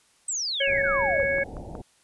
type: exponential sweep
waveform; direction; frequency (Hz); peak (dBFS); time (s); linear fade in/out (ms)
sine; down; 8300 to 493.9; -26; 0.28-1.24; 5
type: harmonic tone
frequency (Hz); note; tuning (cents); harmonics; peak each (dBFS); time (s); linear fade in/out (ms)
553; C#5; -4; 1 / 3 / 4; -25 / -27 / -27; 0.6-1.44; 10
type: low-pass noise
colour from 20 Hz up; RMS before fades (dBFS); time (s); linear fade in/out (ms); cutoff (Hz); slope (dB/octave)
pink; -38; 0.67-1.82; 10; 880; 96
type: click train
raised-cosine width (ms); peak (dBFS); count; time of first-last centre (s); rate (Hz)
1; -23; 4; 1.2-1.752; 5.43
effects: white hiss -62 dBFS RMS until 2.03 s + resampled to 24000 Hz